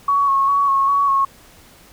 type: tone with vibrato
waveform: sine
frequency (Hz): 1108.7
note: C#6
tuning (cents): 0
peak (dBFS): -13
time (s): 0.08-1.25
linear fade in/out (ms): 5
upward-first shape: square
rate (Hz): 2.5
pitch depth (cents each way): 23
effects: pink hiss -47 dBFS RMS until 1.92 s